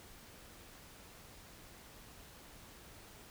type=silence; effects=pink hiss -56 dBFS RMS until 3.3 s